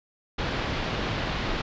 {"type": "low-pass noise", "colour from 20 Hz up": "pink", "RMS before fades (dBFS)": -29, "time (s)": [0.38, 1.62], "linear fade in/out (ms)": 10, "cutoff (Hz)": 4200, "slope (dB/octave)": 24, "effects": ["resampled to 16000 Hz"]}